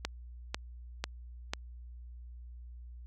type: click train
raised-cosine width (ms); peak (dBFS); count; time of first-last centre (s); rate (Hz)
0.2; -15; 4; 0.05-1.535; 2.02
effects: added 60 Hz sine -45 dBFS peak until 3.06 s